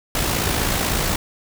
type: noise with amplitude modulation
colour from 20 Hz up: pink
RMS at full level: -19 dBFS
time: 0.15-1.16 s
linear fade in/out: 2 ms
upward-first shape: sine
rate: 56.2 Hz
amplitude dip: 45%
effects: none